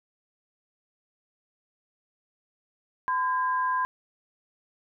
sine tone pair together, 1017 / 1614.4 Hz, C6 / G#6, -50 / -49 cents, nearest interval minor sixth, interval 801 cents, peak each -24 / -31 dBFS, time 3.08-3.85 s, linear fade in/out 0 ms, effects none

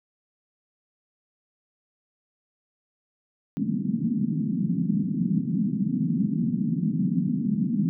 white band-pass noise, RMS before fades -25 dBFS, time 3.57-7.89 s, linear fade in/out 0 ms, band 150 to 250 Hz, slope 48 dB/octave, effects none

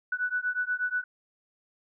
sine beating tone pair, 1480 / 1488.3 Hz, F#6 / F#6, 0 / +10 cents, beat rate 8.3 Hz, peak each -30 dBFS, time 0.12-1.04 s, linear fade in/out 5 ms, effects none

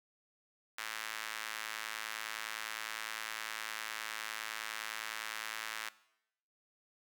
sawtooth tone with high-pass filter, 109.8 Hz, A2, 3 cents flat, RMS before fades -42 dBFS, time 0.78-5.89 s, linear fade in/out 5 ms, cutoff 1600 Hz, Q 1.4, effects noise-tail reverb RT60 0.8 s tail -19 dB re dry

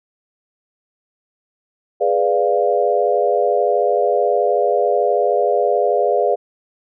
sine chord, G# diminished seventh, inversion none, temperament equal, 415.3 / 493.9 / 587.3 / 698.5 Hz, G#4 / B4 / D5 / F5, 0 / 0 / 0 / 0 cents, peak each -19 dBFS, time 2-6.36 s, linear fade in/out 20 ms, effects none

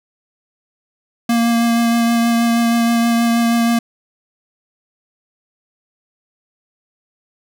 square tone with vibrato, 233.1 Hz, A#3, in tune, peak -13 dBFS, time 1.29-3.79 s, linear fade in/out 5 ms, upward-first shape triangle, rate 6.3 Hz, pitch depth 15 cents each way, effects none

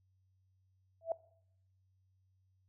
sine tone with exponential growth, 659.3 Hz, E5, in tune, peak -27 dBFS, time 1.01-1.12 s, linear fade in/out 2 ms, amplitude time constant 23 ms, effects noise-tail reverb RT60 0.7 s tail -21 dB re dry + added 94 Hz sine -70 dBFS peak until 2.68 s

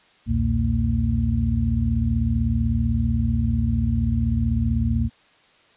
sine tone cluster, 64 / 84.4 / 120.1 / 228.6 Hz, C2 / E2 / B2 / A#3, -38 / +41 / -48 / -34 cents, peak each -24 dBFS, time 0.26-5.1 s, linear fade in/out 50 ms, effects white hiss -56 dBFS RMS until 5.76 s + resampled to 8000 Hz

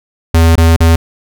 square tone with dropouts, 82.41 Hz, E2, in tune, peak -5 dBFS, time 0.34-0.96 s, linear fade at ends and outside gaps 5 ms, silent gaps 0.557-0.577 / 0.764-0.804 s, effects none

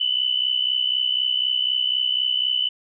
sine tone pair together, 2960 / 3024 Hz, F#7 / F#7, 0 / +37 cents, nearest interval unison, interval 37 cents, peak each -22 dBFS, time 0-2.69 s, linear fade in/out 10 ms, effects none

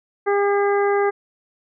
harmonic tone, 403.7 Hz, G#4, 49 cents flat, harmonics 1 / 2 / 3 / 4 / 5, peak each -17 / -23 / -27 / -29 / -31 dBFS, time 0.26-1.11 s, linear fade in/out 20 ms, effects none

